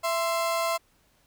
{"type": "tone pair together", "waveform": "35% pulse", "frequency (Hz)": [666, 1044.2], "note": ["E5", "C6"], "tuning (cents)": [18, -4], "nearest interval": "minor sixth", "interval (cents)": 778, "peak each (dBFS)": [-25, -27], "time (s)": [0.03, 0.78], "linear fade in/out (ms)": 20, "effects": ["pink hiss -65 dBFS RMS until 1.26 s"]}